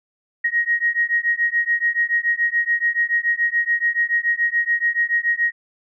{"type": "beating tone pair", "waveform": "sine", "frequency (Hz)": [1879, 1886], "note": ["A#6", "A#6"], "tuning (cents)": [13, 20], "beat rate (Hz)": 7, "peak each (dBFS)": -20, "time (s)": [0.44, 5.52], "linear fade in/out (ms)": 10, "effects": []}